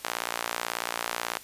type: tone with high-pass filter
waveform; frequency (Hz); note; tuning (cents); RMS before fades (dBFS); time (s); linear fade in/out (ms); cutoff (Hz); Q
sawtooth; 58.27; A#1; 0; -33; 0.04-1.38; 5; 910; 0.87
effects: white hiss -48 dBFS RMS until 1.43 s + resampled to 32000 Hz